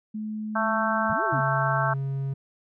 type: tone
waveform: sine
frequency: 214.9 Hz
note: A3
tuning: 41 cents flat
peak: -29 dBFS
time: 0.14-1.14 s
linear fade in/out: 10 ms
type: harmonic tone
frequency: 221.5 Hz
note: A3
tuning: 12 cents sharp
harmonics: 3 / 4 / 5 / 6 / 7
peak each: -29 / -29 / -29 / -29 / -29 dBFS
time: 0.55-1.94 s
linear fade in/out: 10 ms
type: linear two-way sweep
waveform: sine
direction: up then down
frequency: 63.3 to 441.9 to 205.9 Hz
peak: -32 dBFS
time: 1.09-1.41 s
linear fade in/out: 10 ms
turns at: 1.24 s
type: tone with pitch glide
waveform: triangle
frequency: 137.4 to 136.53 Hz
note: C#3 to C#3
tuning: -15 to -26 cents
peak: -24 dBFS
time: 1.32-2.34 s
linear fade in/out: 10 ms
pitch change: -11 cents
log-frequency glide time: 1.77-1.93 s
effects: none